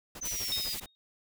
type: noise with tremolo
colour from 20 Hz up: pink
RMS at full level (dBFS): -42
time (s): 0.15-0.86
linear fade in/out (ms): 2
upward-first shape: sine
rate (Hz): 12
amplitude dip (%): 100
type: exponential sweep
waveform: sine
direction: down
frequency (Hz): 6160 to 4813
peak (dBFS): -34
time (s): 0.21-0.75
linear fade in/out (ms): 10
type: high-pass noise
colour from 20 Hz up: white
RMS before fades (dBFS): -38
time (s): 0.25-0.8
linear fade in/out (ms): 5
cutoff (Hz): 1900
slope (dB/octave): 96
type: tone with exponential decay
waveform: sine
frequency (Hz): 3726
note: A#7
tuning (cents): -2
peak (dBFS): -28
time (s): 0.52-0.95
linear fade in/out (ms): 0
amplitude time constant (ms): 92
effects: none